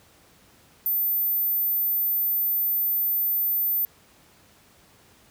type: tone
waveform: sine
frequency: 14080 Hz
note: A9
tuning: in tune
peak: -21 dBFS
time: 0.86-3.85 s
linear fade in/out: 0 ms
effects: pink hiss -56 dBFS RMS until 5.3 s + high-pass 60 Hz 12 dB/octave